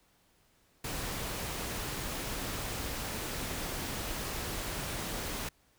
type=noise; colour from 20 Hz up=pink; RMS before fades=-37 dBFS; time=0.84-5.49 s; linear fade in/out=5 ms; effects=pink hiss -68 dBFS RMS until 5.78 s